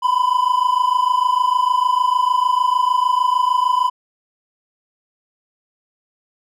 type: tone pair together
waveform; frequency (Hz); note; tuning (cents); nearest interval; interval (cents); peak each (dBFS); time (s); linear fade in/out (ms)
triangle; 987.8 / 1014.4; B5 / B5; 0 / +46; unison; 46; -15; 0.02-3.9; 20
effects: none